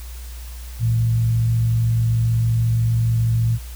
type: tone with frequency modulation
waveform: sine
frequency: 114.6 Hz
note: A#2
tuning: 29 cents flat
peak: -15 dBFS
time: 0.79-3.59 s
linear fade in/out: 50 ms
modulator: 46.4 Hz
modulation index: 0.28
effects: added 60 Hz sine -31 dBFS peak until 3.75 s + white hiss -43 dBFS RMS until 3.75 s